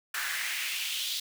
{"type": "noise with high-pass filter sweep", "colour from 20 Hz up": "pink", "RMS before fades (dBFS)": -33, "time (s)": [0.14, 1.2], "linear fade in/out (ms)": 5, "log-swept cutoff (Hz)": [1500, 3800], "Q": 3.1, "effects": []}